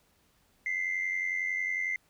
sine tone pair together, 2002 / 2093 Hz, B6 / C7, +23 / 0 cents, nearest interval minor second, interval 77 cents, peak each -33 / -29 dBFS, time 0.66-1.96 s, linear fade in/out 2 ms, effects tanh soft clip ceiling -24 dBFS + pink hiss -68 dBFS RMS until 2.09 s

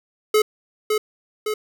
square tone with echo, 427.6 Hz, A4, 49 cents flat, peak -14 dBFS, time 0.34-0.42 s, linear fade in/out 5 ms, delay 560 ms, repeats 2, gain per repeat -4 dB, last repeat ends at 1.54 s, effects none

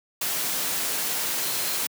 sine tone in noise, 4142 Hz, C8, 18 cents flat, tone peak -37 dBFS, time 1.42-1.77 s, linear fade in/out 5 ms, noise white, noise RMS -27 dBFS, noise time 0.21-1.87 s, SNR -13 dB, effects high-pass 150 Hz 12 dB/octave

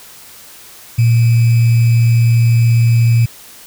sine tone with sample-and-hold, 116.54 Hz, A#2, in tune, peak -7 dBFS, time 0.98-3.26 s, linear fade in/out 10 ms, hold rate 2450 Hz, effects white hiss -38 dBFS RMS until 3.66 s

